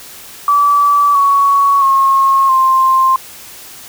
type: tone with pitch steps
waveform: sine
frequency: 1153 / 1117.6 / 1083.3 / 1050 Hz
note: D6 / C#6 / C#6 / C6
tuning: -32 / +14 / -40 / +6 cents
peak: -7 dBFS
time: 0.48-3.16 s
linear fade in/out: 2 ms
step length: 670 ms
effects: white hiss -34 dBFS RMS until 3.88 s